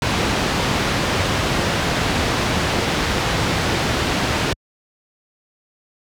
pink low-pass noise, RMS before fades -19 dBFS, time 0.02-4.53 s, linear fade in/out 2 ms, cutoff 4800 Hz, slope 12 dB/octave, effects high-pass 60 Hz 12 dB/octave

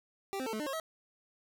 25% pulse tone with pitch steps, 392.1 / 260.8 / 447 / 216.7 / 300.8 / 542 / 643 Hz, G4 / C4 / A4 / A3 / D4 / C#5 / E5, 0 / -5 / +27 / -26 / +42 / -39 / -43 cents, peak -31 dBFS, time 0.33-0.799 s, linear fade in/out 0 ms, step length 67 ms, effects none

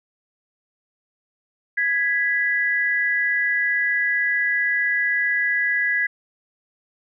sine tone pair together, 1661.2 / 1976.7 Hz, G#6 / B6, 0 / +1 cents, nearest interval minor third, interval 301 cents, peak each -21 dBFS, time 1.77-6.07 s, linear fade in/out 10 ms, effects none

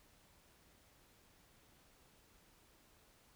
silence, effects pink hiss -68 dBFS RMS until 3.35 s

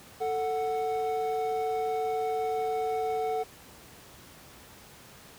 triangle tone pair together, 442.8 / 740 Hz, A4 / F#5, +11 / 0 cents, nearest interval major sixth, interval 889 cents, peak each -28 dBFS, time 0.2-3.44 s, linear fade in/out 20 ms, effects pink hiss -51 dBFS RMS until 5.38 s + high-pass 60 Hz 12 dB/octave

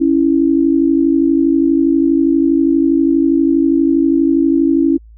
sine tone pair together, 277.2 / 329.6 Hz, C#4 / E4, 0 / 0 cents, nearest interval minor third, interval 300 cents, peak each -12 dBFS, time 0-4.98 s, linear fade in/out 20 ms, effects added 55 Hz sine -37 dBFS peak until 5.17 s

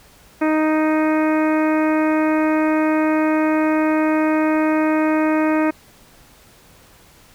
harmonic tone, 311.1 Hz, D#4, in tune, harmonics 1 / 2 / 3 / 4 / 5 / 6 / 7 / 8, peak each -16 / -22 / -26 / -28 / -30 / -32 / -33 / -34 dBFS, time 0.41-5.71 s, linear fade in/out 10 ms, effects pink hiss -49 dBFS RMS until 7.34 s

